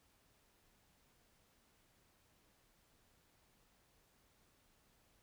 silence, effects pink hiss -73 dBFS RMS until 5.22 s

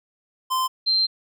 square / sine tone pair in turn, 1036 / 4144 Hz, C6 / C8, -17 / -17 cents, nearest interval 2 octaves, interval 2400 cents, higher second, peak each -21 / -17 dBFS, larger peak second, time 0.5-0.68 / 0.86-1.07 s, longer second, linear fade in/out 20 ms, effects none

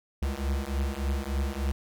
square beating tone pair, 67 / 70.4 Hz, C2 / C#2, +42 / +27 cents, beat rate 3.4 Hz, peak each -31 dBFS, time 0.22-1.72 s, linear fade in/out 5 ms, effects none

